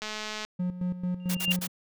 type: click train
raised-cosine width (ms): 0.2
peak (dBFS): -18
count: 93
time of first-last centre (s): 0.02-0.45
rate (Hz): 214
type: tone with tremolo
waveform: triangle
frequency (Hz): 180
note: F#3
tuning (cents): -47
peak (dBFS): -24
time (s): 0.59-1.68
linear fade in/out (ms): 10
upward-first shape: square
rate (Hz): 4.5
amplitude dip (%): 70
type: tone with exponential growth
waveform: sine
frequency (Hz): 2794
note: F7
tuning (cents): 0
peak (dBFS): -20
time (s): 1.2-1.52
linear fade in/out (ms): 0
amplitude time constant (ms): 68
type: noise bursts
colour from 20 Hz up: white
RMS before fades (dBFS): -33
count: 4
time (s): 1.29-1.672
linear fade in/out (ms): 10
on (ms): 61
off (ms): 46
effects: none